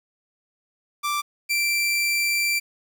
sawtooth tone pair in turn, 1174.7 / 2349 Hz, D6 / D7, 0 / 0 cents, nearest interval octave, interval 1200 cents, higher second, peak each -19 / -17 dBFS, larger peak second, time 1.03-1.22 / 1.49-2.6 s, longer second, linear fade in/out 20 ms, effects 9-bit

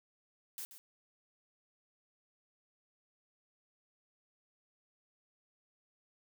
blue noise with echo, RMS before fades -43 dBFS, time 0.58-0.65 s, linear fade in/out 0 ms, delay 130 ms, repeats 1, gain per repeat -11 dB, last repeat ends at 0.78 s, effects none

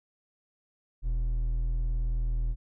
sine tone with hard clipping, 40.54 Hz, E1, 28 cents flat, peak -27 dBFS, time 1.02-2.56 s, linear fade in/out 50 ms, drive 5 dB, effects none

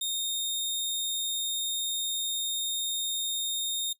sawtooth tone, 3681 Hz, A#7, 23 cents flat, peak -26 dBFS, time 0.01-3.93 s, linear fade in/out 5 ms, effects noise-tail reverb RT60 0.1 s tail -18 dB re dry

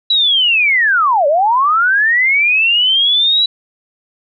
sine linear two-way sweep, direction down then up, 3951 to 550 to 3951 Hz, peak -9 dBFS, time 0.1-3.46 s, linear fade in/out 5 ms, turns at 1.27 s, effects none

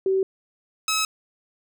sine / 10% pulse tone pair in turn, 382.7 / 1287.2 Hz, G4 / E6, -42 / -42 cents, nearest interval octave + major sixth, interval 2100 cents, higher second, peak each -18 / -13 dBFS, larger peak second, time 0.06-0.23 / 0.88-1.05 s, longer neither, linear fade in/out 2 ms, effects none

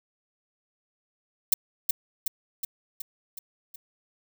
violet noise with echo, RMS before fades -18 dBFS, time 1.52-1.54 s, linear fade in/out 5 ms, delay 370 ms, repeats 6, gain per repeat -4 dB, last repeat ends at 3.76 s, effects none

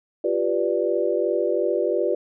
sine chord, G dominant seventh, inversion third, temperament equal, 349.2 / 392 / 493.9 / 587.3 Hz, F4 / G4 / B4 / D5, 0 / 0 / 0 / 0 cents, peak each -25 dBFS, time 0.24-2.15 s, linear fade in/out 5 ms, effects none

